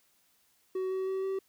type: tone with pitch steps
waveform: triangle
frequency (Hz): 375.1 / 378.4 / 381.7 / 385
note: F#4 / F#4 / G4 / G4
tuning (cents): +24 / +39 / -46 / -31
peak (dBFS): -28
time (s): 0.75-1.39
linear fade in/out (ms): 5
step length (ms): 160
effects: white hiss -69 dBFS RMS until 1.48 s

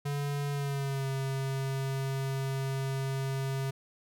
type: tone with pitch glide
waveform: square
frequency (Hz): 143 to 134.97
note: D3 to C#3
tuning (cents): -46 to -46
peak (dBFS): -31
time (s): 0.05-3.71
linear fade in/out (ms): 10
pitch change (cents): -100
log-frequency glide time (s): 0.51-1.07
effects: none

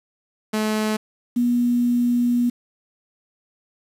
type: tone pair in turn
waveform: sawtooth / sine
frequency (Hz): 215.4 / 241.8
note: A3 / B3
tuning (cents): -37 / -36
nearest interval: major second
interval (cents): 201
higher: second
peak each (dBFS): -16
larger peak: neither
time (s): 0.53-0.97 / 1.36-2.5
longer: second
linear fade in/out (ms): 10
effects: resampled to 32000 Hz + 7-bit

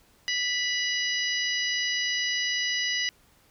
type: harmonic tone with a mistuned harmonic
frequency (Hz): 987.8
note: B5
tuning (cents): 0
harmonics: 2 / 3 / 4 / 5 / 6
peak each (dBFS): -29 / -30 / -36 / -32 / -36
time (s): 0.28-3.09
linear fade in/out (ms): 0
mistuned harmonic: 3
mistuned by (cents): -26
effects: pink hiss -61 dBFS RMS until 3.5 s

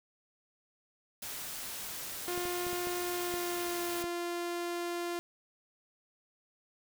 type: noise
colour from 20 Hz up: white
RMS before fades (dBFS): -41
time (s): 1.22-4.03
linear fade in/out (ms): 5
type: tone with pitch glide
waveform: sawtooth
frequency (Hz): 354.3 to 346.8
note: F4 to F4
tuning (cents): +25 to -12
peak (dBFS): -30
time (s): 2.28-5.19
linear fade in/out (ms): 0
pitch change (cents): -37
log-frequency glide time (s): 3.08-3.97
type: clicks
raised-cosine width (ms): 2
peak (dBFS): -30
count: 7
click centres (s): 2.377 / 2.454 / 2.667 / 2.731 / 2.871 / 3.34 / 4.041
effects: none

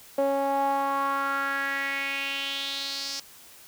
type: tone with band-pass filter sweep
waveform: sawtooth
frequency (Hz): 276.1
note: C#4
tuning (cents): -7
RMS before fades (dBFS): -28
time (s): 0.18-3.2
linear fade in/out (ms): 5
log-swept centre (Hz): 590 to 5300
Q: 4.2
effects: white hiss -50 dBFS RMS until 3.67 s

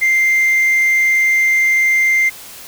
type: tone with frequency modulation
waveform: sine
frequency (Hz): 2093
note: C7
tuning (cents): 0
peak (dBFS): -8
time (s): 0.01-2.3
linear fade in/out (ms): 20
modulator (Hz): 78.6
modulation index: 0.23
effects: tanh soft clip ceiling -9 dBFS + white hiss -35 dBFS RMS until 2.67 s

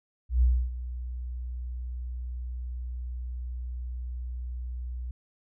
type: tone with ADSR envelope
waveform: sine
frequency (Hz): 61.4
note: B1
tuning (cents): -9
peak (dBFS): -17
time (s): 0.29-5.11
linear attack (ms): 130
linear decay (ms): 280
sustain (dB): -15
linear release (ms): 3
effects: none

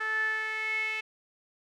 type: tone with band-pass filter sweep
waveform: sawtooth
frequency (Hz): 436.2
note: A4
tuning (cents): -15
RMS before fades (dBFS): -31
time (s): 0-1.01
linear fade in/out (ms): 10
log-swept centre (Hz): 1600 to 2400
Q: 9.9
effects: none

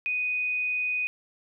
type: tone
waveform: sine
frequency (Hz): 2489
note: D#7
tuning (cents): 0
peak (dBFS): -25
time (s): 0.06-1.07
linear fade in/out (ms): 0
effects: none

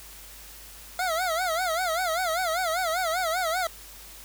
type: tone with vibrato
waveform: 25% pulse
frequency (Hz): 692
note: F5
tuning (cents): -16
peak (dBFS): -21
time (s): 0.99-3.67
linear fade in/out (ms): 2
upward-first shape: sine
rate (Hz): 5.1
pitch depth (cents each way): 150
effects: added 50 Hz sine -50 dBFS peak until 4.24 s + white hiss -46 dBFS RMS until 4.24 s

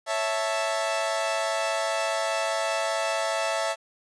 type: chord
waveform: sawtooth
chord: A major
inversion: first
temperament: equal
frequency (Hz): 554.4 / 659.3 / 880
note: C#5 / E5 / A5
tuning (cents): 0 / 0 / 0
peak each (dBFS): -28 / -23 / -27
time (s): 0.06-3.76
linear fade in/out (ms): 50
effects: resampled to 22050 Hz + 9-bit

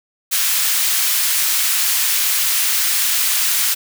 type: high-pass noise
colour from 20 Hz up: white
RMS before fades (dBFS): -17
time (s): 0.31-3.75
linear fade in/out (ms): 20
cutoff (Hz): 1500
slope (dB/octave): 12
effects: none

